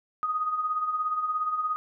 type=tone with tremolo; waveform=sine; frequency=1246 Hz; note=D#6; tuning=2 cents sharp; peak=-23 dBFS; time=0.23-1.76 s; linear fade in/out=0 ms; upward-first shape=sine; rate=17 Hz; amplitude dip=55%; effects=none